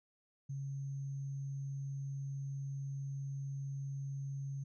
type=tone with sample-and-hold; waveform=sine; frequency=137.7 Hz; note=C#3; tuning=11 cents flat; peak=-38 dBFS; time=0.49-4.64 s; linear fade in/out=10 ms; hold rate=6300 Hz; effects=resampled to 22050 Hz